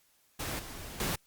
pink noise with level steps, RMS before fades -36 / -44 / -32 dBFS, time 0.39-1.16 s, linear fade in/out 10 ms, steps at 0.59 / 1 s, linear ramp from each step 2 ms, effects white hiss -68 dBFS RMS until 1.26 s + Opus 48 kbps

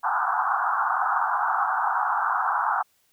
pink band-pass noise, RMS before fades -24 dBFS, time 0.03-2.83 s, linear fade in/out 20 ms, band 740 to 1500 Hz, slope 96 dB/octave, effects white hiss -66 dBFS RMS until 3.12 s

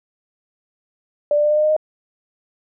sine tone with pitch steps, 587.3 / 592.4 / 597.6 / 602.8 / 608 / 613.3 / 618.6 Hz, D5 / D5 / D5 / D5 / D#5 / D#5 / D#5, 0 / +15 / +30 / +45 / -40 / -25 / -10 cents, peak -13 dBFS, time 1.31-1.765 s, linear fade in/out 2 ms, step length 65 ms, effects none

